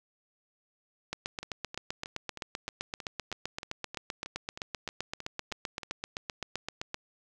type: two click trains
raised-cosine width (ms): 0.2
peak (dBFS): -17 / -23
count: 46 / 15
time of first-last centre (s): 1.13-6.944 / 1.43-5.833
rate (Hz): 7.74 / 3.18
effects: none